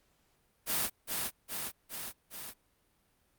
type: noise with echo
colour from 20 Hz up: white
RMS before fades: -31 dBFS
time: 0.66-0.9 s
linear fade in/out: 50 ms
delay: 410 ms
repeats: 4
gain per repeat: -3 dB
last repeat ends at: 2.54 s
effects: pink hiss -72 dBFS RMS until 3.38 s + Opus 48 kbps